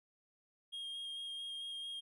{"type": "tone with vibrato", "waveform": "triangle", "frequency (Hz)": 3239, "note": "G#7", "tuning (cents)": -44, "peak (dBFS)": -40, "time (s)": [0.72, 2.01], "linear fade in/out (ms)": 20, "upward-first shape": "square", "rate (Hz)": 4.5, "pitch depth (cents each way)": 9, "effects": []}